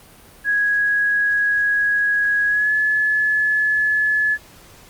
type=tone with pitch glide; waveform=sine; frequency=1661.2 to 1714.8 Hz; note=G#6 to A6; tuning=0 to -45 cents; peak=-15 dBFS; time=0.44-4.38 s; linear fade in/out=50 ms; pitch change=+55 cents; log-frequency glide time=2.47-2.73 s; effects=pink hiss -46 dBFS RMS until 4.89 s + Opus 32 kbps